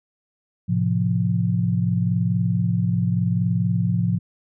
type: chord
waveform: sine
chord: F major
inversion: first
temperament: equal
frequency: 110 / 130.81 / 174.61 Hz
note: A2 / C3 / F3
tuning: 0 / 0 / 0 cents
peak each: -22 / -25 / -21 dBFS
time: 0.68-4.19 s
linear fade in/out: 20 ms
effects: none